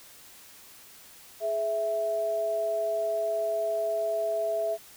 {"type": "tone pair together", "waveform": "sine", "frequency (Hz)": [421.3, 660], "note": ["G#4", "E5"], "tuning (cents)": [25, 2], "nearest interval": "minor sixth", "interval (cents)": 777, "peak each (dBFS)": [-34, -26], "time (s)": [1.4, 4.78], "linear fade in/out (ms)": 50, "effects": ["white hiss -51 dBFS RMS until 4.96 s"]}